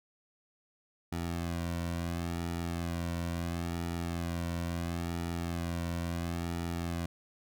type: tone with flanger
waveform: sawtooth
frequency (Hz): 85.2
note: F2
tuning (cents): -42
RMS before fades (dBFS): -35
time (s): 1.12-7.06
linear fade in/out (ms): 5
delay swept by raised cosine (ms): 1.9 to 2.41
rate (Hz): 0.73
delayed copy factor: -0.8
effects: none